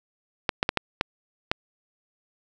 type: clicks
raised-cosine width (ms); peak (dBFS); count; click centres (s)
0.3; -5; 6; 0.492 / 0.629 / 0.691 / 0.773 / 1.011 / 1.515
effects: none